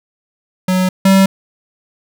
square tone pair in turn, 184.9 / 192.86 Hz, F#3 / G3, -1 / -28 cents, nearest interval minor second, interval 73 cents, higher second, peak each -12 / -7 dBFS, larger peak second, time 0.68-0.89 / 1.05-1.26 s, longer neither, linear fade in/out 5 ms, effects none

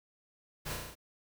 pink noise with echo, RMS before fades -39 dBFS, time 0.65-0.75 s, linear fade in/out 20 ms, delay 34 ms, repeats 6, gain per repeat -2 dB, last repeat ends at 0.954 s, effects none

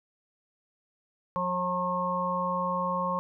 harmonic tone, 180 Hz, F#3, 47 cents flat, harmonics 1 / 3 / 5 / 6, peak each -34 / -33 / -34 / -29 dBFS, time 1.36-3.19 s, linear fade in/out 0 ms, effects none

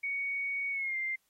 sine tone with pitch glide, 2234 to 2096 Hz, C#7 to C7, +13 to +2 cents, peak -31 dBFS, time 0.03-1.16 s, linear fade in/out 10 ms, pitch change -111 cents, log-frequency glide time 0.71-0.97 s, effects white hiss -75 dBFS RMS until 1.29 s + AAC 48 kbps

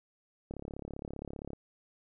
click train, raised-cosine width 2 ms, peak -27 dBFS, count 37, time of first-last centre 0.51-1.533 s, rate 35.2 Hz, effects none

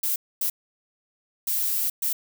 violet noise bursts at uneven times, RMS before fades -25 dBFS, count 4, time 0.03-0.16 / 0.41-0.5 / 1.47-1.9 / 2.02-2.13 s, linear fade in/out 5 ms, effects none

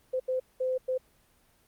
sine tone bursts at uneven times, 514 Hz, C5, 31 cents flat, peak -26 dBFS, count 4, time 0.13-0.2 / 0.28-0.4 / 0.6-0.78 / 0.88-0.98 s, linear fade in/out 10 ms, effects pink hiss -65 dBFS RMS until 1.67 s + Opus 24 kbps

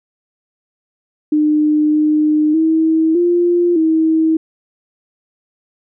sine tone with pitch steps, 302.8 / 304.6 / 320.6 / 348.7 / 319.8 Hz, D#4 / D#4 / E4 / F4 / D#4, -47 / -37 / -48 / -3 / +48 cents, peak -10 dBFS, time 1.32-4.37 s, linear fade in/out 5 ms, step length 610 ms, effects none

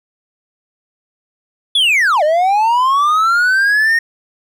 triangle linear two-way sweep, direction down then up, 3500 to 587.3 to 1862 Hz, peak -8 dBFS, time 1.75-3.99 s, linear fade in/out 5 ms, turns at 2.23 s, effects none

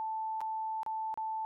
sine tone with dropouts, 880 Hz, A5, in tune, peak -33 dBFS, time 0-1.45 s, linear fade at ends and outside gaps 0 ms, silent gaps 0.406-0.414 / 0.832-0.863 / 1.141-1.175 s, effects none

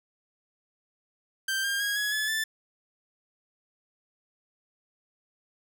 sawtooth tone with pitch steps, 1568 / 1604.7 / 1642.2 / 1680.5 / 1719.8 / 1760 Hz, G6 / G6 / G#6 / G#6 / A6 / A6, 0 / +40 / -20 / +20 / -40 / 0 cents, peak -23 dBFS, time 1.48-2.44 s, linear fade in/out 5 ms, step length 160 ms, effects 9-bit

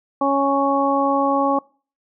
harmonic tone, 277.2 Hz, C#4, in tune, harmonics 1 / 2 / 3 / 4, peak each -21 / -21 / -21 / -21 dBFS, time 0.21-1.59 s, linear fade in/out 5 ms, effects noise-tail reverb RT60 0.4 s tail -24 dB re dry

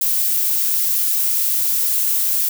violet noise, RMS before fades -18 dBFS, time 0.01-2.49 s, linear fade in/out 5 ms, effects none

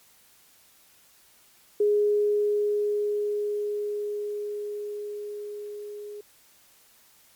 sine tone with level ramp, 415.3 Hz, G#4, in tune, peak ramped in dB -18 to -36 dBFS, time 1.8-6.21 s, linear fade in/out 5 ms, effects white hiss -58 dBFS RMS until 7.35 s + MP3 96 kbps

